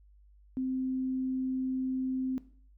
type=tone; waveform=sine; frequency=260 Hz; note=C4; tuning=11 cents flat; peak=-29 dBFS; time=0.57-2.38 s; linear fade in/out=0 ms; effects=noise-tail reverb RT60 0.5 s tail -17 dB re dry + added 50 Hz sine -56 dBFS peak until 2.77 s